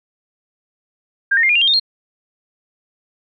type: tone with pitch steps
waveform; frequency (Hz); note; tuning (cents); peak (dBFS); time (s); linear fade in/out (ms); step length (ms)
sine; 1600 / 1837.9 / 2111 / 2425 / 2786 / 3200 / 3676 / 4222; G6 / A#6 / C7 / D#7 / F7 / G7 / A#7 / C8; +35 / -25 / +15 / -45 / -5 / +35 / -25 / +15; -11; 1.31-1.798; 10; 61
effects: none